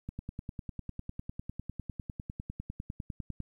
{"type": "click train", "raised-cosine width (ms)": 5, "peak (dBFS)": -25, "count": 34, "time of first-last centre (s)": [0.09, 3.403], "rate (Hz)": 9.96, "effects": ["11-bit"]}